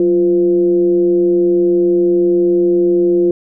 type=tone with frequency modulation; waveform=sine; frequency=349.2 Hz; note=F4; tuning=in tune; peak=-9 dBFS; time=0-3.31 s; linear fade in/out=2 ms; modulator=163 Hz; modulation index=0.43; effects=none